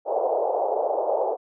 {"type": "band-pass noise", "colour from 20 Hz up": "pink", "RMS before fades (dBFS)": -24, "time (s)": [0.05, 1.37], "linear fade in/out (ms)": 50, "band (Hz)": [440, 820], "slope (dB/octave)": 48, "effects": []}